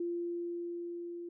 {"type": "tone with level ramp", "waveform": "sine", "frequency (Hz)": 345.2, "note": "F4", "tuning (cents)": -20, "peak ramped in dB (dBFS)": [-32, -40], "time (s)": [0, 1.29], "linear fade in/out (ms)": 5, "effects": []}